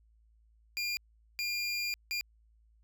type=tone bursts at uneven times; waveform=25% pulse; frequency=2400 Hz; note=D7; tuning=37 cents sharp; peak=-28 dBFS; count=3; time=0.77-0.97 / 1.39-1.94 / 2.11-2.21 s; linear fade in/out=0 ms; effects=added 55 Hz sine -62 dBFS peak until 2.83 s